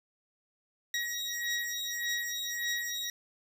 20% pulse beating tone pair, 1900 / 1901.7 Hz, A#6 / A#6, +33 / +34 cents, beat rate 1.7 Hz, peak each -30 dBFS, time 0.94-3.1 s, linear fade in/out 2 ms, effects none

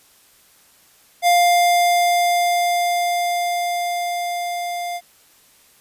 square tone with level ramp, 701 Hz, F5, 6 cents sharp, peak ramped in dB -12 to -25 dBFS, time 1.22-5.01 s, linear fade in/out 50 ms, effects white hiss -53 dBFS RMS until 5.8 s + resampled to 32000 Hz

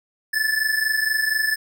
square tone pair together, 1732.8 / 1757 Hz, A6 / A6, -27 / -3 cents, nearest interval unison, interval 24 cents, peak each -22 / -24 dBFS, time 0.33-1.56 s, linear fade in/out 10 ms, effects none

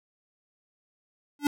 square tone with exponential growth, 290 Hz, D4, 22 cents flat, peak -18 dBFS, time 1.39-1.47 s, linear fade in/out 2 ms, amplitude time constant 16 ms, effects none

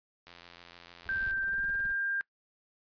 click train, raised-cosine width 0.2 ms, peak -32 dBFS, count 91, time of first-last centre 0.27-1.309 s, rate 86.6 Hz
brown noise with tremolo, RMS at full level -44 dBFS, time 1.05-1.95 s, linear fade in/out 10 ms, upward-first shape sine, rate 19 Hz, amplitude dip 95%
sine tone with pitch glide, 1568 to 1597.3 Hz, G6 to G6, 0 to +32 cents, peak -29 dBFS, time 1.09-2.21 s, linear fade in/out 0 ms, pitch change +32 cents, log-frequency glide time 1.42-1.67 s
effects noise-tail reverb RT60 0.1 s tail -22 dB re dry + resampled to 11025 Hz

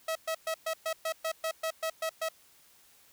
sawtooth tone bursts, 645 Hz, E5, 38 cents flat, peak -26 dBFS, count 12, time 0.08-2.288 s, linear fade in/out 5 ms, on 74 ms, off 120 ms, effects white hiss -61 dBFS RMS until 3.12 s

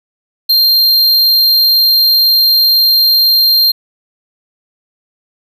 square tone, 4186 Hz, C8, in tune, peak -7 dBFS, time 0.49-3.72 s, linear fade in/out 10 ms, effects none

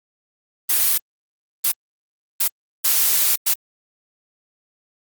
blue noise bursts at uneven times, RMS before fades -17 dBFS, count 5, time 0.69-0.98 / 1.64-1.72 / 2.4-2.48 / 2.84-3.36 / 3.46-3.54 s, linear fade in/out 10 ms, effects Opus 32 kbps

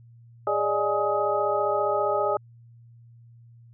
sine tone cluster, 411.7 / 578 / 613 / 833 / 1261 Hz, G#4 / D5 / D#5 / G#5 / D#6, -15 / -28 / -26 / +5 / +23 cents, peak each -28 dBFS, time 0.47-2.37 s, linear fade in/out 2 ms, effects added 117 Hz sine -48 dBFS peak until 3.73 s

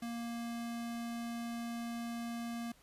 square tone, 234.1 Hz, A#3, 8 cents sharp, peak -39 dBFS, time 0.02-2.72 s, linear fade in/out 5 ms, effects pink hiss -65 dBFS RMS until 2.82 s + resampled to 32000 Hz

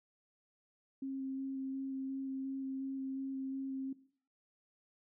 sine tone with vibrato, 267.8 Hz, C4, 40 cents sharp, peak -37 dBFS, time 1.02-3.93 s, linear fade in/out 5 ms, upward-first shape square, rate 2.8 Hz, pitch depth 9 cents each way, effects noise-tail reverb RT60 0.5 s tail -17 dB re dry

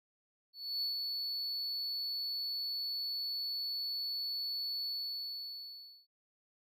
triangle tone with ADSR envelope, 4435 Hz, C#8, in tune, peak -31 dBFS, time 0.53-6.07 s, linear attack 290 ms, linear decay 130 ms, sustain -3 dB, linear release 1200 ms, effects none

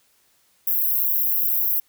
pink high-pass noise, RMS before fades -21 dBFS, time 0.67-1.8 s, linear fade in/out 5 ms, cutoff 12000 Hz, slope 96 dB/octave, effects white hiss -62 dBFS RMS until 1.88 s

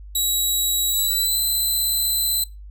10% pulse tone with pitch glide, 3871 to 4031 Hz, B7 to B7, -35 to +35 cents, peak -12 dBFS, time 0.15-2.44 s, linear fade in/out 5 ms, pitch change +70 cents, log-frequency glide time 0.87-1.38 s, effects noise-tail reverb RT60 0.2 s tail -19 dB re dry + added 50 Hz sine -36 dBFS peak until 2.7 s

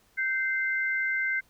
sine tone pair together, 1557.5 / 2079 Hz, G6 / C7, -12 / -12 cents, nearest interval perfect fourth, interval 500 cents, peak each -28 dBFS, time 0.17-1.41 s, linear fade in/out 20 ms, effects pink hiss -64 dBFS RMS until 1.49 s

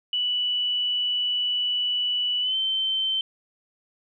sine tone with pitch glide, 2960 to 3096 Hz, F#7 to G7, 0 to -22 cents, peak -22 dBFS, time 0.13-3.21 s, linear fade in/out 2 ms, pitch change +78 cents, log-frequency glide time 2.41-2.56 s, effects none

